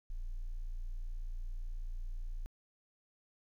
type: tone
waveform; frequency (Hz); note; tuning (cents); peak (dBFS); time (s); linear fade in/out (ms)
sine; 29.14; A#0; 0; -35; 0.1-2.46; 0
effects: tanh soft clip ceiling -35 dBFS + 12-bit